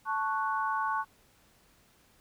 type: chord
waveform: sine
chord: F# minor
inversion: first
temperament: equal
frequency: 880 / 1108.7 / 1480 Hz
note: A5 / C#6 / F#6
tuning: 0 / 0 / 0 cents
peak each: -32 / -31 / -35 dBFS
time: 0.05-1.05 s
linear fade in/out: 50 ms
effects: pink hiss -64 dBFS RMS until 2.2 s